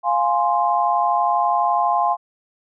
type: chord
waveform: sine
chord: F minor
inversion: none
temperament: equal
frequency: 698.5 / 830.6 / 1046.5 Hz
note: F5 / Ab5 / C6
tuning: 0 / 0 / 0 cents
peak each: -20 dBFS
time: 0.03-2.17 s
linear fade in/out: 50 ms
effects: none